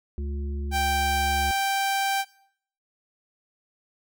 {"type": "harmonic tone", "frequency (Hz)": 71.1, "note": "C#2", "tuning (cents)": 45, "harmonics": [1, 3, 5], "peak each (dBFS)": [-28, -39, -41], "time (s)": [0.18, 1.51], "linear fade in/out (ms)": 0}
{"type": "tone", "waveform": "sawtooth", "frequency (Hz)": 784, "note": "G5", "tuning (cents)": 0, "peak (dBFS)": -19, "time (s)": [0.71, 2.25], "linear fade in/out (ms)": 50}
{"effects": ["noise-tail reverb RT60 0.6 s tail -20 dB re dry"]}